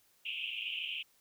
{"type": "band-pass noise", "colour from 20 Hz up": "white", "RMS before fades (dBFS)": -39, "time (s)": [0.25, 1.03], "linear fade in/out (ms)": 10, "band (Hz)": [2500, 3100], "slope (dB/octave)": 96, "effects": ["white hiss -69 dBFS RMS until 1.2 s"]}